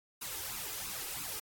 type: noise with flanger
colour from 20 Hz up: white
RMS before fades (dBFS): -40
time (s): 0.21-1.4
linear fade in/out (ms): 10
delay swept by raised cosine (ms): 0.77 to 2.47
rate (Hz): 3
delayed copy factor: +0.75
effects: AAC 64 kbps